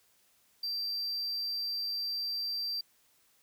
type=tone; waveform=triangle; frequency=4699 Hz; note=D8; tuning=in tune; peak=-31 dBFS; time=0.63-2.81 s; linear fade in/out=5 ms; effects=white hiss -68 dBFS RMS until 3.42 s